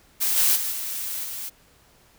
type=noise with level steps; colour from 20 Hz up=blue; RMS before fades=-23 / -19 / -27 / -30 / -33 dBFS; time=0.2-1.5 s; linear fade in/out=20 ms; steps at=0.36 / 0.55 / 0.71 / 1.23 s; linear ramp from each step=20 ms; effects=pink hiss -57 dBFS RMS until 2.18 s